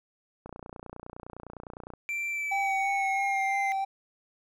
click train, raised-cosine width 1 ms, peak -27 dBFS, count 45, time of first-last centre 0.46-1.937 s, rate 29.8 Hz
triangle tone with pitch glide, 2349 to 2081 Hz, D7 to C7, 0 to -10 cents, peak -28 dBFS, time 2.09-3.72 s, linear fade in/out 0 ms, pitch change -210 cents, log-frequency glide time 2.29-3.59 s
triangle tone with vibrato, 784 Hz, G5, in tune, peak -25 dBFS, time 2.51-3.85 s, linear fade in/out 10 ms, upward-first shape sine, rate 3 Hz, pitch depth 19 cents each way
effects none

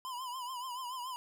square tone with vibrato, 1006 Hz, B5, 32 cents sharp, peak -39 dBFS, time 0.05-1.16 s, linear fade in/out 0 ms, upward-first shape triangle, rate 7 Hz, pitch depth 100 cents each way, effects none

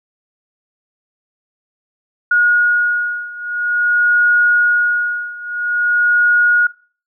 sine beating tone pair, 1443 / 1443.49 Hz, F#6 / F#6, -44 / -43 cents, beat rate 0.49 Hz, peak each -14 / -16 dBFS, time 2.31-6.67 s, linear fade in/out 5 ms, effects noise-tail reverb RT60 0.4 s tail -20 dB re dry

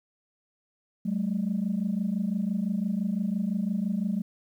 sine tone pair together, 188.6 / 214.5 Hz, F#3 / A3, +33 / -44 cents, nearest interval major second, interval 223 cents, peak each -27 dBFS, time 1.05-4.22 s, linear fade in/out 10 ms, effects tanh soft clip ceiling -20 dBFS + 10-bit

